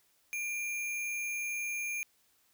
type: tone with sample-and-hold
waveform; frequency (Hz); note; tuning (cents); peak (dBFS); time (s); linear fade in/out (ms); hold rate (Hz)
sine; 2389; D7; +29; -33; 0.33-2.03; 0; 8820
effects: white hiss -70 dBFS RMS until 2.53 s